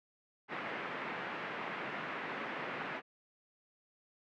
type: band-pass noise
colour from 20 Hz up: white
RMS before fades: -41 dBFS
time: 0.48-3.02 s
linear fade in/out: 50 ms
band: 150 to 2200 Hz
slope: 24 dB/octave
effects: none